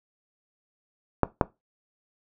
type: clicks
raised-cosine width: 1 ms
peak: -4 dBFS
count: 2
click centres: 1.233 / 1.412 s
effects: noise-tail reverb RT60 0.2 s tail -18 dB re dry